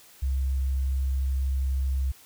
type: tone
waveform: sine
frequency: 66.6 Hz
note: C2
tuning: 31 cents sharp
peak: -23 dBFS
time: 0.22-2.12 s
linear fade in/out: 10 ms
effects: white hiss -53 dBFS RMS until 2.25 s